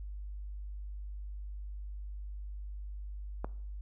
click, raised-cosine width 1 ms, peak -22 dBFS, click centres 3.445 s, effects noise-tail reverb RT60 0.6 s tail -20 dB re dry + added 50 Hz sine -39 dBFS peak until 3.81 s

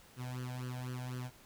sawtooth tone with flanger, 125.9 Hz, B2, 34 cents sharp, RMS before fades -41 dBFS, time 0.16-1.31 s, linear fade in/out 50 ms, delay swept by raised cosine 0.65 to 1.3 ms, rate 4 Hz, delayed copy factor +0.95, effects pink hiss -60 dBFS RMS until 1.45 s

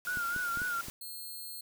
white noise, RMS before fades -44 dBFS, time 0.05-0.9 s, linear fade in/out 0 ms
sine tone with vibrato, 1427 Hz, F6, 37 cents sharp, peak -31 dBFS, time 0.07-0.81 s, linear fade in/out 2 ms, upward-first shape sine, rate 3.9 Hz, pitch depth 66 cents each way
clicks, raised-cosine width 3 ms, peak -31 dBFS, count 5, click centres 0.172 / 0.363 / 0.573 / 0.618 / 0.884 s
10% pulse tone, 4275 Hz, C8, 36 cents sharp, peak -34 dBFS, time 1.01-1.61 s, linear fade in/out 5 ms
effects none

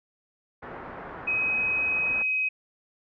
white low-pass noise, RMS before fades -40 dBFS, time 0.62-2.23 s, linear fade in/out 10 ms, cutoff 1500 Hz, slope 24 dB/octave
sine tone, 2531 Hz, D#7, 29 cents sharp, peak -23 dBFS, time 1.27-2.49 s, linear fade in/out 10 ms
effects none

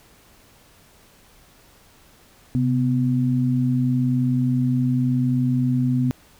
sine tone pair together, 130.81 / 249.9 Hz, C3 / B3, 0 / +21 cents, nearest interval major seventh, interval 1121 cents, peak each -20 dBFS, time 2.55-6.11 s, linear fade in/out 0 ms, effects pink hiss -53 dBFS RMS until 6.39 s

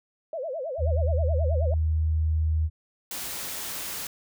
sine tone with vibrato, 580 Hz, D5, 22 cents flat, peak -29 dBFS, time 0.33-1.74 s, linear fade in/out 2 ms, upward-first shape sine, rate 9.4 Hz, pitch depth 260 cents each way
sine tone, 78.8 Hz, D#2, 23 cents sharp, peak -21 dBFS, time 0.78-2.7 s, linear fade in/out 50 ms
white noise, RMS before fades -34 dBFS, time 3.11-4.07 s, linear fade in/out 2 ms
effects none

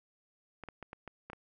clicks, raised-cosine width 0.5 ms, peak -29 dBFS, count 7, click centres 0.637 / 0.687 / 0.827 / 0.931 / 1.077 / 1.3 / 1.332 s, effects none

